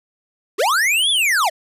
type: linear two-way sweep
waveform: square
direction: up then down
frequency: 331.3 to 3524 to 573 Hz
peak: -15 dBFS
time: 0.58-1.5 s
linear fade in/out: 20 ms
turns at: 1.1 s
effects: resampled to 32000 Hz